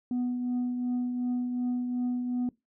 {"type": "tone with tremolo", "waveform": "sine", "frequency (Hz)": 246.9, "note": "B3", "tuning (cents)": 0, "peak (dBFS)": -23, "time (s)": [0.11, 2.49], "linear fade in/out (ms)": 2, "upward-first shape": "triangle", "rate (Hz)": 2.7, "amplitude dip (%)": 50, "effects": ["noise-tail reverb RT60 0.2 s tail -22 dB re dry", "tanh soft clip ceiling -25 dBFS"]}